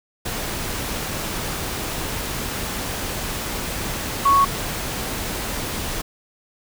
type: tone in noise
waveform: sine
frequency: 1108.7 Hz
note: C#6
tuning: in tune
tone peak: -12 dBFS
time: 4.25-4.45 s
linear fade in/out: 10 ms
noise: pink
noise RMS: -27 dBFS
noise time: 0.25-6.02 s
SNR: +12 dB
effects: none